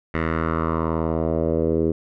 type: tone with low-pass filter sweep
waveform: 10% pulse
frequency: 81.1 Hz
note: E2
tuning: 28 cents flat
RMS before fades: -22 dBFS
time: 0.14-1.92 s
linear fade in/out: 5 ms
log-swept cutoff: 1900 to 390 Hz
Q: 2.9
effects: none